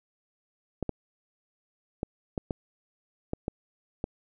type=clicks; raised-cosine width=2 ms; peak=-16 dBFS; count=8; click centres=0.827 / 0.893 / 2.031 / 2.378 / 2.508 / 3.334 / 3.481 / 4.041 s; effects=none